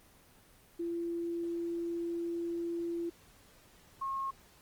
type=tone pair in turn; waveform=sine; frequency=340 / 1081.3 Hz; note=F4 / C#6; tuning=-46 / -43 cents; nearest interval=octave + minor sixth; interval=2003 cents; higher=second; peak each=-33 / -33 dBFS; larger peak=neither; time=0.79-3.1 / 4.01-4.31 s; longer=first; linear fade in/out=10 ms; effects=pink hiss -61 dBFS RMS until 4.61 s + Opus 24 kbps

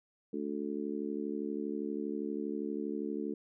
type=harmonic tone; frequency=72.5 Hz; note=D2; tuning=22 cents flat; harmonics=3 / 4 / 5 / 6; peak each=-39 / -38 / -40 / -41 dBFS; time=0.33-3.34 s; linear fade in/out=5 ms; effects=none

